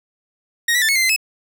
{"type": "tone with pitch steps", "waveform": "sawtooth", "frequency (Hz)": [1871, 1954, 1770, 2195, 2085, 2061, 2588], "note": ["A#6", "B6", "A6", "C#7", "C7", "C7", "E7"], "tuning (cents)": [6, -19, 10, -18, -7, -27, -32], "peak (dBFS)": -11, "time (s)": [0.68, 1.163], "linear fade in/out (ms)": 5, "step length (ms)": 69, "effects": []}